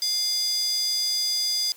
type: tone with high-pass filter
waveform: square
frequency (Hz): 698.5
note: F5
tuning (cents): 0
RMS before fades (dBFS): -25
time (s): 0.02-1.72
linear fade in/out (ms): 0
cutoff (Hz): 4900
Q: 6.1
effects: white hiss -50 dBFS RMS until 1.76 s + high-pass 300 Hz 12 dB/octave